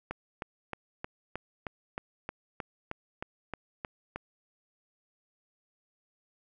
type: click train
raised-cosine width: 0.5 ms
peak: -20 dBFS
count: 14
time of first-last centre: 0.11-4.16 s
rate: 3.21 Hz
effects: none